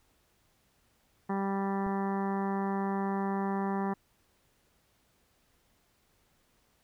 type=harmonic tone; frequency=196 Hz; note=G3; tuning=in tune; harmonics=1 / 2 / 3 / 4 / 5 / 6 / 7 / 8 / 9 / 10; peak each=-31 / -36 / -46 / -37 / -39 / -44 / -49 / -55 / -47 / -55 dBFS; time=1.29-3.94 s; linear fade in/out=10 ms
type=click; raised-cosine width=5 ms; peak=-32 dBFS; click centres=1.865 s
effects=pink hiss -70 dBFS RMS until 6.83 s